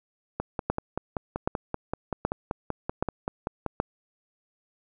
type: two click trains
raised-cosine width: 1 ms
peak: -10 / -14 dBFS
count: 5 / 18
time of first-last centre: 0.7-3.801 / 0.4-3.663 s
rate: 1.29 / 5.21 Hz
effects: none